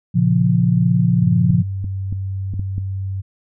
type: chord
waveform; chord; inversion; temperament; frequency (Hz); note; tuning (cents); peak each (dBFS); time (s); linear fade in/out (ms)
sine; Bb minor; none; equal; 116.54 / 138.59 / 174.61; Bb2 / Db3 / F3; 0 / 0 / 0; -17 / -18 / -15; 0.14-1.63; 20
type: tone with pitch glide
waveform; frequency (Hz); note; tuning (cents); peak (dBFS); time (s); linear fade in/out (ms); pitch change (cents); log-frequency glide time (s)
sine; 98 to 96.32; G2 to G2; 0 to -30; -21; 1.21-3.22; 20; -30; 1.62-1.81
type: clicks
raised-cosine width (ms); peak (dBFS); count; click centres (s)
5; -15; 6; 1.505 / 1.844 / 2.126 / 2.538 / 2.595 / 2.781
effects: none